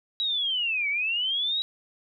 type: linear two-way sweep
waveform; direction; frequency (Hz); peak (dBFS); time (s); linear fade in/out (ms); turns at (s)
sine; down then up; 3886 to 2217 to 3886; -24; 0.2-1.62; 0; 0.89
effects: none